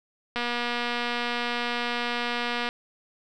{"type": "click train", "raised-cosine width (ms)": 0.3, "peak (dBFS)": -13, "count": 560, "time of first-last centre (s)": [0.36, 2.689], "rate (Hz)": 240, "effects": []}